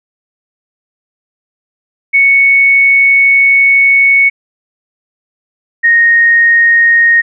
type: tone pair in turn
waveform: sine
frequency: 2217 / 1860.8 Hz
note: C#7 / A#6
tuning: 0 / -4 cents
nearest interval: minor third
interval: 304 cents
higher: first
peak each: -4 dBFS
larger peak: neither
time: 2.13-4.3 / 5.83-7.22 s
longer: first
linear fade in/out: 20 ms
effects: none